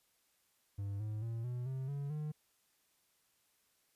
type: tone with pitch steps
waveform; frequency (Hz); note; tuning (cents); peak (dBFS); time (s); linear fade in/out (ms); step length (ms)
triangle; 100 / 107.18 / 114.87 / 123.11 / 131.95 / 141.42 / 151.57; G2 / A2 / A#2 / B2 / C3 / C#3 / D#3; +35 / -45 / -25 / -5 / +15 / +35 / -45; -35; 0.78-2.32; 10; 220
effects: white hiss -75 dBFS RMS until 3.95 s + resampled to 32000 Hz